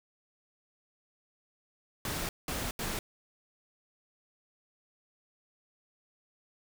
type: noise bursts at uneven times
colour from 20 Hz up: pink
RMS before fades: -35 dBFS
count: 3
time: 2.05-2.29 / 2.48-2.71 / 2.79-2.99 s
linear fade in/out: 2 ms
effects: none